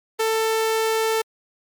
sawtooth tone, 444.1 Hz, A4, 16 cents sharp, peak -15 dBFS, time 0.19-1.22 s, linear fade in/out 10 ms, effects MP3 96 kbps

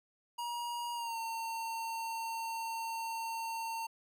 square tone with pitch glide, 952 to 909 Hz, A#5 to A#5, +36 to -44 cents, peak -37 dBFS, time 0.38-3.87 s, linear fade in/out 10 ms, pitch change -80 cents, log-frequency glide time 0.94-1.18 s, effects none

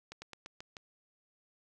slowing click train, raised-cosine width 0.2 ms, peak -28 dBFS, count 6, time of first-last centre 0.12-0.768 s, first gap 100 ms, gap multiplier 1.13, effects none

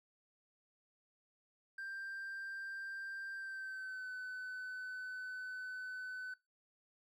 triangle tone with pitch glide, 1580 to 1508.6 Hz, G6 to F#6, +13 to +33 cents, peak -40 dBFS, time 1.78-6.34 s, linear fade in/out 5 ms, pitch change -80 cents, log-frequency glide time 3.33-4.1 s, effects noise-tail reverb RT60 0.2 s tail -20 dB re dry + tanh soft clip ceiling -36 dBFS

